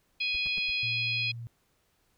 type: harmonic tone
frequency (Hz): 830.6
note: G#5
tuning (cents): 0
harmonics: 3 / 4 / 5 / 6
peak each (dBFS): -29 / -35 / -36 / -40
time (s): 0.2-1.32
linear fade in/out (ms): 10
type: noise bursts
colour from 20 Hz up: brown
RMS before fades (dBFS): -42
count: 4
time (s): 0.34-0.704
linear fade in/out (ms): 5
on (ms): 22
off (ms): 92
type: tone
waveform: sine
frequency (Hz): 117.1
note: A#2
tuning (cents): +8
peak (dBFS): -37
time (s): 0.83-1.47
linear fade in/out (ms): 0
effects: pink hiss -71 dBFS RMS until 2.17 s